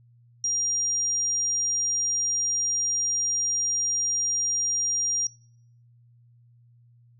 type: tone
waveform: sine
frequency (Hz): 5700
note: F8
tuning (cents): +34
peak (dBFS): -23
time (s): 0.44-5.27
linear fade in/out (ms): 2
effects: noise-tail reverb RT60 0.6 s tail -22 dB re dry + added 119 Hz sine -54 dBFS peak until 7.19 s